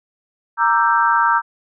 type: chord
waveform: sine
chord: E half-diminished seventh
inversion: second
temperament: equal with one note detuned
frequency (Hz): 932.3 / 1174.7 / 1334.6 / 1568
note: Bb5 / D6 / E6 / G6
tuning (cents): 0 / 0 / +21 / 0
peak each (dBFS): -16 / -20 / -18 / -19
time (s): 0.57-1.42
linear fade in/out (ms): 50
effects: none